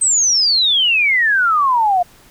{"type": "exponential sweep", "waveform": "sine", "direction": "down", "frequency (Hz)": [8340, 692], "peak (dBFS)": -11, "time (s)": [0.01, 2.03], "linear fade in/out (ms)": 10, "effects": ["pink hiss -47 dBFS RMS until 2.3 s"]}